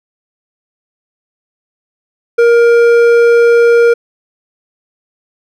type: tone with hard clipping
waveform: sine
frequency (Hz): 469.9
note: A#4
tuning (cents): +14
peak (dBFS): -6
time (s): 2.38-3.94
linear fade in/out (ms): 10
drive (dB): 8
effects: none